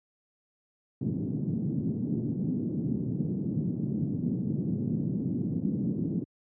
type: band-pass noise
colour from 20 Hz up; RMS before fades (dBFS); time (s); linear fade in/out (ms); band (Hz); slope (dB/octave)
pink; -30; 1.01-6.24; 5; 130 to 280; 24
effects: high-pass 80 Hz 12 dB/octave